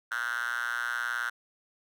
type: tone with high-pass filter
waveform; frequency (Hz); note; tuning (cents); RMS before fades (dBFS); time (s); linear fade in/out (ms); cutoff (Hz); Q
5% pulse; 119.1; A#2; +38; -32; 0.11-1.3; 10; 1500; 9.6
effects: none